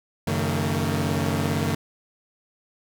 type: tone cluster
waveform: sawtooth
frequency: 93.1 / 139.4 / 157.1 / 227 Hz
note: F#2 / C#3 / D#3 / A#3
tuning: +11 / +10 / +17 / -46 cents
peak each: -24 dBFS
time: 0.27-1.75 s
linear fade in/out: 5 ms
effects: none